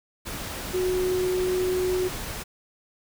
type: tone in noise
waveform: sine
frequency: 367.3 Hz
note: F#4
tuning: 13 cents flat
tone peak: -22 dBFS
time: 0.73-2.09 s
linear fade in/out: 20 ms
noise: pink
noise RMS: -34 dBFS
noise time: 0.25-2.44 s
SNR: +9 dB
effects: none